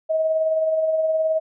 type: tone with tremolo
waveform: sine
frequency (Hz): 636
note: D#5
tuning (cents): +38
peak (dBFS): -16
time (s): 0.09-1.4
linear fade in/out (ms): 20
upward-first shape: sine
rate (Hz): 19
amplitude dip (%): 35
effects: none